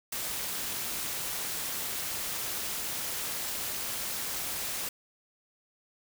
white noise with amplitude modulation, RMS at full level -32 dBFS, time 0.12-4.89 s, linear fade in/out 5 ms, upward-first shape sine, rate 253 Hz, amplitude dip 55%, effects none

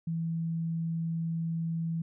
sine tone, 164.81 Hz, E3, in tune, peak -29 dBFS, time 0.07-2.02 s, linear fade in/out 5 ms, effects none

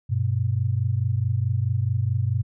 sine tone pair together, 98 / 122.65 Hz, G2 / B2, 0 / -12 cents, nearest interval major third, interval 388 cents, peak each -23 dBFS, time 0.09-2.43 s, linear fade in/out 20 ms, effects none

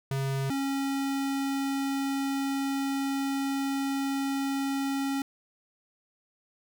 square tone pair in turn, 135.8 / 274.2 Hz, C#3 / C#4, -35 / -19 cents, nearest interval octave, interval 1216 cents, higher second, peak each -28 dBFS, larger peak neither, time 0.11-0.5 / 0.5-5.22 s, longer second, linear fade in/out 2 ms, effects none

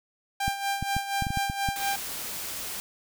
sawtooth tone with tremolo, 794 Hz, G5, 22 cents sharp, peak -21 dBFS, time 0.4-1.96 s, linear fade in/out 5 ms, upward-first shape sine, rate 4.2 Hz, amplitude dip 65%
clicks, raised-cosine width 5 ms, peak -18 dBFS, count 9, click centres 0.48 / 0.826 / 0.966 / 1.223 / 1.268 / 1.305 / 1.373 / 1.499 / 1.688 s
white noise, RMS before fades -35 dBFS, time 1.76-2.8 s, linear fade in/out 0 ms
effects none

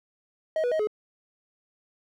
triangle tone with pitch steps, 632 / 489 / 630 / 424.4 Hz, D#5 / B4 / D#5 / G#4, +27 / -17 / +21 / +38 cents, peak -21 dBFS, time 0.56-0.872 s, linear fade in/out 2 ms, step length 78 ms, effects none

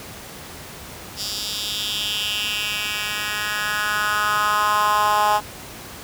10% pulse tone with high-pass filter sweep, 209.5 Hz, G#3, 15 cents sharp, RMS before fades -22 dBFS, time 1.16-5.41 s, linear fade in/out 50 ms, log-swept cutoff 4600 to 840 Hz, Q 3.4, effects pink hiss -37 dBFS RMS until 6.03 s + high-pass 60 Hz 12 dB/octave

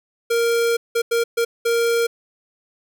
square tone bursts at uneven times, 466.2 Hz, A#4, in tune, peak -17 dBFS, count 5, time 0.3-0.77 / 0.95-1.02 / 1.11-1.24 / 1.37-1.45 / 1.65-2.07 s, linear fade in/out 10 ms, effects none

